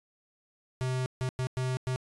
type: tone bursts at uneven times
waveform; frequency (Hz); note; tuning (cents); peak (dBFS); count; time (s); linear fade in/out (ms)
square; 128.6; C3; -30; -29; 5; 0.81-1.06 / 1.21-1.29 / 1.39-1.47 / 1.57-1.77 / 1.87-1.96; 0
effects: resampled to 24000 Hz